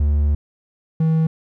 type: tone pair in turn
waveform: triangle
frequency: 73.42 / 160.22 Hz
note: D2 / E3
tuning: 0 / -49 cents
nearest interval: octave + major second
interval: 1351 cents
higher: second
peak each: -12 dBFS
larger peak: neither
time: 0-0.35 / 1-1.27 s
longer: first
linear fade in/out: 5 ms
effects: none